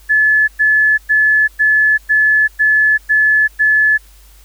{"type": "tone bursts", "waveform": "sine", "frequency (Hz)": 1723, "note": "A6", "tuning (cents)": -37, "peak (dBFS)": -8, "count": 8, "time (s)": [0.09, 3.98], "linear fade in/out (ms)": 20, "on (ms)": 390, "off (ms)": 110, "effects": ["added 50 Hz sine -41 dBFS peak until 4.44 s", "white hiss -48 dBFS RMS until 4.44 s"]}